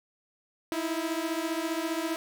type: beating tone pair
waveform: sawtooth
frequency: 318.6 / 333.6 Hz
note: D#4 / E4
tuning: +41 / +21 cents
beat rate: 15 Hz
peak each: -28 dBFS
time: 0.72-2.16 s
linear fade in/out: 0 ms
effects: none